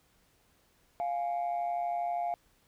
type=tone pair together; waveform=sine; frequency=700 / 832.4 Hz; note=F5 / G#5; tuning=+4 / +4 cents; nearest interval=minor third; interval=300 cents; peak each=-29 / -36 dBFS; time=1-2.34 s; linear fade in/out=0 ms; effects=tanh soft clip ceiling -26 dBFS + pink hiss -68 dBFS RMS until 2.67 s